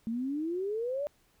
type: exponential sweep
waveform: sine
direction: up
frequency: 220 to 597 Hz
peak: -30 dBFS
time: 0.07-1.07 s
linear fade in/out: 0 ms
effects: pink hiss -68 dBFS RMS until 1.4 s